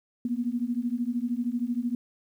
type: beating tone pair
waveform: sine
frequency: 234.4 / 247.4 Hz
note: A#3 / B3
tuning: +10 / +3 cents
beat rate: 13 Hz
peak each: -29 dBFS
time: 0.25-1.95 s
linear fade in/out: 2 ms
effects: 10-bit